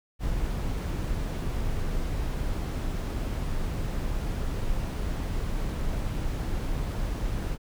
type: noise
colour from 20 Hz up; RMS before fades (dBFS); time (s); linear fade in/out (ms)
brown; -29; 0.19-7.58; 50
effects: none